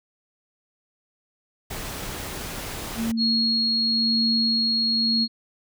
pink noise, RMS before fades -33 dBFS, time 1.7-3.12 s, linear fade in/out 10 ms
sine tone with tremolo, 227.2 Hz, A#3, 44 cents flat, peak -22 dBFS, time 2.95-5.28 s, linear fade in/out 50 ms, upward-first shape sine, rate 0.95 Hz, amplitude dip 50%
sine tone, 4299 Hz, C8, 46 cents sharp, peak -20 dBFS, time 3.17-5.28 s, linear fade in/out 50 ms
effects none

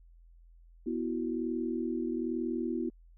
sine chord, B suspended fourth, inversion none, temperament just, 246.9 / 329.3 / 370.4 Hz, B3 / E4 / F#4, 0 / -2 / +2 cents, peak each -34 / -34 / -37 dBFS, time 0.86-2.9 s, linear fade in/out 10 ms, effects added 42 Hz sine -54 dBFS peak until 3.17 s

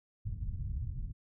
white low-pass noise, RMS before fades -37 dBFS, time 0.25-1.13 s, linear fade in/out 20 ms, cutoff 110 Hz, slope 24 dB/octave, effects none

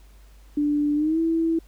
sine tone with pitch glide, 293.7 to 327.8 Hz, D4 to E4, 0 to -10 cents, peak -19 dBFS, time 0.57-1.59 s, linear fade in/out 5 ms, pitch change +190 cents, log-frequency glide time 0.95-1.19 s, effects added 50 Hz sine -47 dBFS peak until 1.67 s + pink hiss -59 dBFS RMS until 1.67 s

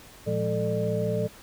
sine tone cluster, 114.1 / 173.3 / 208.2 / 440.2 / 598 Hz, A#2 / F3 / G#3 / A4 / D5, -37 / -13 / +5 / +1 / +31 cents, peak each -30 / -31 / -34 / -29 / -30 dBFS, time 0.26-1.28 s, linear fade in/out 20 ms, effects pink hiss -49 dBFS RMS until 1.42 s

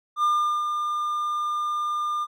triangle tone with ADSR envelope, 1203 Hz, D6, 41 cents sharp, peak -16 dBFS, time 0.16-2.27 s, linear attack 73 ms, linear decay 400 ms, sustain -6 dB, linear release 44 ms, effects none

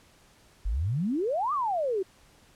sine exponential two-way sweep, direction up then down, 43.65 to 1234 to 361.3 Hz, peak -25 dBFS, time 0.65-2.03 s, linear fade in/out 10 ms, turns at 1.53 s, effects pink hiss -59 dBFS RMS until 2.55 s + low-pass 11000 Hz 12 dB/octave

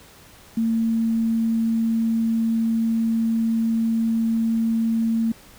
sine tone with quantisation, 226.5 Hz, A#3, 50 cents flat, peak -18 dBFS, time 0.57-5.32 s, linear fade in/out 5 ms, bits 8, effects pink hiss -48 dBFS RMS until 5.58 s

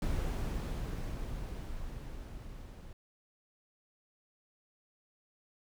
brown noise with level ramp, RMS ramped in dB -32 to -48 dBFS, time 0.02-2.93 s, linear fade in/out 2 ms, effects none

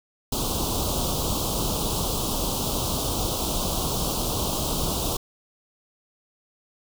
pink band-stop noise, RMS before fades -26 dBFS, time 0.32-5.17 s, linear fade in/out 5 ms, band 1200 to 3000 Hz, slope 48 dB/octave, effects none

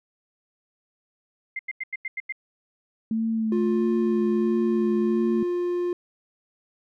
sine tone bursts, 2093 Hz, C7, in tune, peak -27 dBFS, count 7, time 1.56-2.324 s, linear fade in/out 5 ms, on 32 ms, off 90 ms
sine tone with vibrato, 221.1 Hz, A3, 9 cents sharp, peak -22 dBFS, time 3.11-5.43 s, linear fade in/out 2 ms, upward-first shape sine, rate 1.5 Hz, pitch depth 33 cents each way
triangle tone, 352.9 Hz, F4, 18 cents sharp, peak -21 dBFS, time 3.52-5.93 s, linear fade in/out 2 ms
effects none

